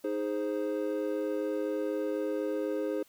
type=chord; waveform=triangle; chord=Ab major; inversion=second; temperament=equal; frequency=311.1 / 415.3 / 523.3 Hz; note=Eb4 / Ab4 / C5; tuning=0 / 0 / 0 cents; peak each=-32 dBFS; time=0.04-3.03 s; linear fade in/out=5 ms; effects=white hiss -63 dBFS RMS until 3.08 s